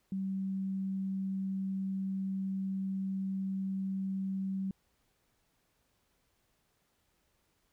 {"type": "tone", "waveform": "sine", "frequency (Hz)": 192.1, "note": "G3", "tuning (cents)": -35, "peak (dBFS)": -32, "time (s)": [0.12, 4.71], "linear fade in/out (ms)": 2, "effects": ["pink hiss -75 dBFS RMS until 7.72 s"]}